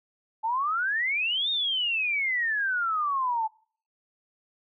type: exponential two-way sweep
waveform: sine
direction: up then down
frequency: 860 to 3729 to 860 Hz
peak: -24 dBFS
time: 0.43-3.48 s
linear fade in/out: 20 ms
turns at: 1.5 s
effects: noise-tail reverb RT60 0.5 s tail -25 dB re dry